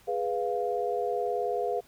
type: chord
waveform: sine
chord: F diminished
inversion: first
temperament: equal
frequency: 415.3 / 493.9 / 698.5 Hz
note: Ab4 / Cb5 / F5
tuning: 0 / 0 / 0 cents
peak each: -31 dBFS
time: 0.07-1.81 s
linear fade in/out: 20 ms
effects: pink hiss -59 dBFS RMS until 1.87 s